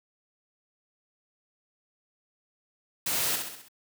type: noise with echo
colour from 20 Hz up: white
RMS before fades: -29 dBFS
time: 3.06-3.36 s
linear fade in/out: 5 ms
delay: 65 ms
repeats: 5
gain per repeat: -5 dB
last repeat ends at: 3.685 s
effects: high-pass 100 Hz 12 dB/octave